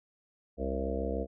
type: harmonic tone with a mistuned harmonic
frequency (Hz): 66.8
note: C2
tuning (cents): +36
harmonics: 1 / 3 / 4 / 5 / 6 / 7 / 8 / 9 / 10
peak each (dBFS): -35 / -39 / -40 / -41 / -45 / -36 / -40 / -44 / -41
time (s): 0.57-1.27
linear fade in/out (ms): 50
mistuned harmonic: 9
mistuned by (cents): -43
effects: none